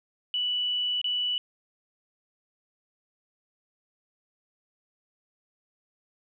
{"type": "tone with dropouts", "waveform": "sine", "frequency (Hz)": 2960, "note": "F#7", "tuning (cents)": 0, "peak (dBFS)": -25, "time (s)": [0.34, 1.38], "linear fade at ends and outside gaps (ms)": 1, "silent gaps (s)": [1.015, 1.043], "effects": []}